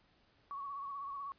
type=tone with vibrato; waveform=sine; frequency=1116 Hz; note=C#6; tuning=11 cents sharp; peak=-40 dBFS; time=0.51-1.32 s; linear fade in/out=0 ms; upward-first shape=sine; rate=16 Hz; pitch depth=41 cents each way; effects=pink hiss -70 dBFS RMS until 1.38 s + resampled to 11025 Hz